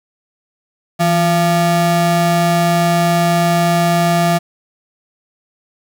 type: ring-modulated tone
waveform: square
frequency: 258.8 Hz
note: C4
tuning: 19 cents flat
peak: -9 dBFS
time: 0.99-4.39 s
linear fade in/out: 20 ms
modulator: 426 Hz
effects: 8-bit